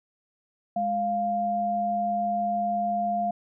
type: tone pair together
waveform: sine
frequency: 207.7 / 698.5 Hz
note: G#3 / F5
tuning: 0 / 0 cents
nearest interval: octave + major sixth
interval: 2100 cents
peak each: -32 / -24 dBFS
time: 0.76-3.31 s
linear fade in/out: 5 ms
effects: none